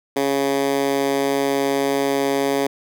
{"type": "tone with high-pass filter", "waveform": "10% pulse", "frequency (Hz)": 138.59, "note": "C#3", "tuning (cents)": 0, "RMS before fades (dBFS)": -20, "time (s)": [0.16, 2.67], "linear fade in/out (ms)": 5, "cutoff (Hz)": 330, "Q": 2, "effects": []}